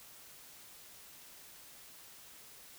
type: silence
effects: white hiss -55 dBFS RMS until 2.78 s